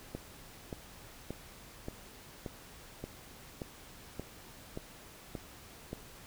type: click train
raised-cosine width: 2 ms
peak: -25 dBFS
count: 11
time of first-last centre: 0.15-5.93 s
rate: 1.73 Hz
effects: pink hiss -53 dBFS RMS until 6.26 s